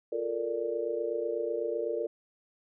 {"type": "chord", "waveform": "sine", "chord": "Bb major seventh", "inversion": "second", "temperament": "equal with one note detuned", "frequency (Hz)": [349.2, 438.2, 466.2, 587.3], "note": ["F4", "A4", "Bb4", "D5"], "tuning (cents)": [0, -7, 0, 0], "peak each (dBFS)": [-37, -36, -32, -36], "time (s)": [0.12, 2.07], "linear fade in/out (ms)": 5, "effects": []}